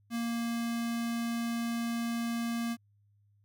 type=tone with notch filter; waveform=square; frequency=233.1 Hz; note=A#3; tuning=in tune; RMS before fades=-33 dBFS; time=0.1-2.77 s; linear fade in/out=50 ms; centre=570 Hz; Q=1.5; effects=added 102 Hz sine -64 dBFS peak until 3.44 s